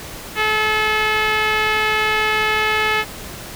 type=tone with low-pass filter; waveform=5% pulse; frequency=431.1 Hz; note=A4; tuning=35 cents flat; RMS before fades=-18 dBFS; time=0.35-3.05 s; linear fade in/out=50 ms; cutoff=2300 Hz; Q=1.4; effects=pink hiss -33 dBFS RMS until 3.55 s